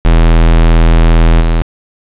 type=tone with level steps; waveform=square; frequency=41.2 Hz; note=E1; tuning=in tune; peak=-4 / -8 dBFS; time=0.05-1.62 s; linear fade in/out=0 ms; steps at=1.4 s; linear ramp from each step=20 ms; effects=resampled to 8000 Hz + 7-bit